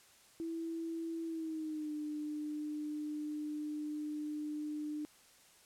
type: tone with pitch glide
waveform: sine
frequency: 329.6 to 300.5 Hz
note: E4 to D4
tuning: 0 to +40 cents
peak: -37 dBFS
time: 0.4-5.05 s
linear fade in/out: 0 ms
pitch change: -160 cents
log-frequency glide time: 1.25-1.93 s
effects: white hiss -63 dBFS RMS until 5.65 s + low-pass 11000 Hz 12 dB/octave